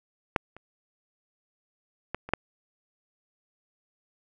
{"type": "clicks", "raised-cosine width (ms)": 0.5, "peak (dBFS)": [-7, -30, -15, -24, -6], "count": 5, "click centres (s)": [0.362, 0.566, 2.146, 2.29, 2.336], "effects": []}